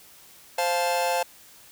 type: chord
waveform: 45% pulse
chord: F major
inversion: second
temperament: just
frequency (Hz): 523.8 / 698.5 / 873.1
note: C5 / F5 / A5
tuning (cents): +2 / 0 / -14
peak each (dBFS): -27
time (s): 0.58-1.23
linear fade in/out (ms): 5
effects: white hiss -51 dBFS RMS until 1.71 s